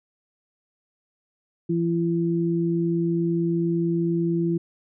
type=tone pair together; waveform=sine; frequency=168.9 / 337.8 Hz; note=E3 / E4; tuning=+42 / +42 cents; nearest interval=octave; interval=1200 cents; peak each=-23 dBFS; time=1.69-4.58 s; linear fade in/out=10 ms; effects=none